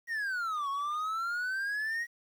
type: exponential two-way sweep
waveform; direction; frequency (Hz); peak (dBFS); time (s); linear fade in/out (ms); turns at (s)
triangle; down then up; 1910 to 1096 to 1910; -29; 0.07-2.07; 50; 0.69
effects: 10-bit